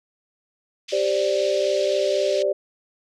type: band-pass noise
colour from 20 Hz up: pink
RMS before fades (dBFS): -35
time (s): 0.88-2.43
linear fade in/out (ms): 10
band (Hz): 2600 to 5600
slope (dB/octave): 24
type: chord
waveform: sine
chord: G suspended fourth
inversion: none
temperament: equal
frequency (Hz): 392 / 523.3 / 587.3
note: G4 / C5 / D5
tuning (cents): 0 / 0 / 0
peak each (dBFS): -24 / -25 / -21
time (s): 0.92-2.53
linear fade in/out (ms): 10
effects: none